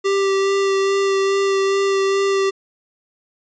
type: tone with vibrato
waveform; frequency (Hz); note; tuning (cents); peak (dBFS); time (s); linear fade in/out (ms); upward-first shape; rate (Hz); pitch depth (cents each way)
square; 392; G4; 0; -16; 0.04-2.51; 20; sine; 2.4; 12
effects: resampled to 16000 Hz